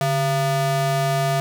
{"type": "ring-modulated tone", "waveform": "square", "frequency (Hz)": 269, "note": "C4", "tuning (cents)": 48, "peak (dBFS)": -16, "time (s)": [0.01, 1.4], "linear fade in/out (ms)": 0, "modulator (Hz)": 413, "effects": []}